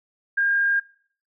sine tone with frequency modulation, 1612 Hz, G6, 48 cents sharp, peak -18 dBFS, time 0.37-0.8 s, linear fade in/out 10 ms, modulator 47.5 Hz, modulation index 0.29, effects noise-tail reverb RT60 0.5 s tail -20 dB re dry

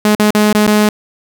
sawtooth tone with dropouts, 210.9 Hz, G#3, 27 cents sharp, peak -4 dBFS, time 0.05-0.89 s, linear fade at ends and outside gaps 2 ms, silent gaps 0.151-0.197 / 0.306-0.349 / 0.528-0.549 / 0.667-0.675 s, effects none

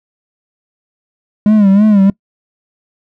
triangle tone with vibrato, 204.3 Hz, G#3, 28 cents flat, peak -3 dBFS, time 1.46-2.1 s, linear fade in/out 2 ms, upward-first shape sine, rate 3.1 Hz, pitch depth 100 cents each way, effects noise-tail reverb RT60 0.1 s tail -23 dB re dry

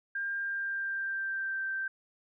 sine tone with pitch glide, 1600 to 1563.5 Hz, G6 to G6, +35 to -5 cents, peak -31 dBFS, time 0.15-1.88 s, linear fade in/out 5 ms, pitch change -40 cents, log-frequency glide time 0.37-1.63 s, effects none

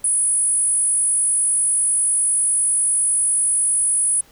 sine tone cluster, 8950 / 9850 / 10250 Hz, C#9 / D#9 / E9, +16 / -19 / -50 cents, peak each -20 dBFS, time 0.04-4.21 s, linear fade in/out 5 ms, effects pink hiss -51 dBFS RMS until 4.31 s

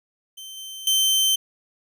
sawtooth tone with level steps, 3100 Hz, G7, 20 cents flat, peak -33 / -31 / -14 dBFS, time 0.37-1.36 s, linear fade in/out 10 ms, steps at 0.57 / 0.87 s, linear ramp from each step 2 ms, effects none

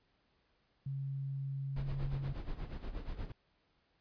sine tone, 136.8 Hz, C#3, 23 cents flat, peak -36 dBFS, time 0.86-2.33 s, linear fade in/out 5 ms
brown noise with tremolo, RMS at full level -38 dBFS, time 1.76-3.32 s, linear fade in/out 5 ms, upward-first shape sine, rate 8.4 Hz, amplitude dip 70%
effects pink hiss -75 dBFS RMS until 4 s + resampled to 11025 Hz

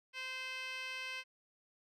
15% pulse tone with band-pass filter, 518 Hz, C5, 17 cents flat, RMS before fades -43 dBFS, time 0.13-1.24 s, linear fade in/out 50 ms, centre 3000 Hz, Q 4.8, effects none

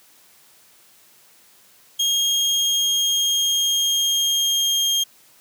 30% pulse tone with pitch glide, 3247 to 3219 Hz, G#7 to G7, -40 to +45 cents, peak -15 dBFS, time 1.99-5.04 s, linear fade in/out 10 ms, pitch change -15 cents, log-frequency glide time 2.26-4.88 s, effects white hiss -53 dBFS RMS until 5.4 s + high-pass 100 Hz 12 dB/octave

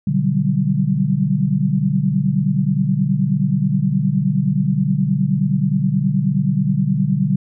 sine chord, G major seventh, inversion first, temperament equal with one note detuned, 123.47 / 146.83 / 186.5 / 196 Hz, B2 / D3 / F#3 / G3, 0 / 0 / +14 / 0 cents, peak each -24 / -18 / -20 / -20 dBFS, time 0.07-7.36 s, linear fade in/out 5 ms, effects none

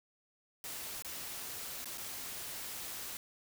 white noise with dropouts, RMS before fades -43 dBFS, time 0.64-3.17 s, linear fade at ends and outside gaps 1 ms, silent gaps 1.023-1.047 / 1.845-1.856 / 1.975-1.98 s, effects none

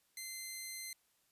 10% pulse tone, 2071 Hz, C7, 18 cents flat, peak -34 dBFS, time 0.17-0.93 s, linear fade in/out 2 ms, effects white hiss -75 dBFS RMS until 1.31 s + resampled to 32000 Hz

